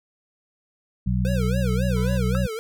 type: harmonic tone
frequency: 61.74 Hz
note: B1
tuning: in tune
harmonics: 1 / 2 / 3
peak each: -24 / -24 / -24 dBFS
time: 1.06-2.47 s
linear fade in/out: 10 ms
type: tone with vibrato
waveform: square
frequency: 493.9 Hz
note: B4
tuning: in tune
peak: -29 dBFS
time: 1.25-2.59 s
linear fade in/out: 0 ms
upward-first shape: sine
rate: 3.7 Hz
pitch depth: 230 cents each way
type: tone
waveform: 20% pulse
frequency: 498.9 Hz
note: B4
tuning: 17 cents sharp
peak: -34 dBFS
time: 1.96-2.18 s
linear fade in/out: 10 ms
type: tone with exponential decay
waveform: sine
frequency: 1320 Hz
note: E6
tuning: 2 cents sharp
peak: -25 dBFS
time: 2.35-2.43 s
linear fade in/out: 0 ms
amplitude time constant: 17 ms
effects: none